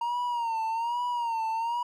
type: tone with vibrato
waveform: triangle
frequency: 932.3 Hz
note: A#5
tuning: in tune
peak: -25 dBFS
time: 0.01-1.83 s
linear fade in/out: 5 ms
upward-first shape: sine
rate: 1.2 Hz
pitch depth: 81 cents each way
effects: none